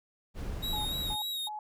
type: noise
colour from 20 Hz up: brown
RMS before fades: -37 dBFS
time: 0.34-1.17 s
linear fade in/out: 50 ms
type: tone with vibrato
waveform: 45% pulse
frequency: 3787 Hz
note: A#7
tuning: 27 cents sharp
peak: -32 dBFS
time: 0.62-1.49 s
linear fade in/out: 20 ms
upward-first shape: sine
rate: 3.4 Hz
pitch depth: 38 cents each way
type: tone bursts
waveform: sine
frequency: 848 Hz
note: G#5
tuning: 36 cents sharp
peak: -36 dBFS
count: 3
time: 0.73-1.59 s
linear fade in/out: 2 ms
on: 120 ms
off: 250 ms
effects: none